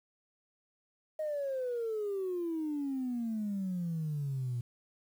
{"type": "exponential sweep", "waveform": "sine", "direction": "down", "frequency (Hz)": [629, 118.5], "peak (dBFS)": -31, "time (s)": [1.19, 4.61], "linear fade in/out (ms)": 5, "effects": ["tanh soft clip ceiling -28 dBFS", "10-bit"]}